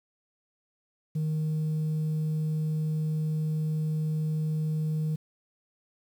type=tone; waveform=sine; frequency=155.56 Hz; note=D#3; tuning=in tune; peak=-23 dBFS; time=1.15-5.16 s; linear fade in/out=10 ms; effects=tanh soft clip ceiling -25 dBFS + 9-bit